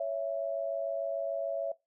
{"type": "tone pair together", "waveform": "sine", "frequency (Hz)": [557.2, 664], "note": ["C#5", "E5"], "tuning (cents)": [9, 12], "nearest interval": "minor third", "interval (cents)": 303, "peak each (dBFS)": [-34, -32], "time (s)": [0, 1.72], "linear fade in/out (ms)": 5, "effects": ["noise-tail reverb RT60 0.2 s tail -20 dB re dry"]}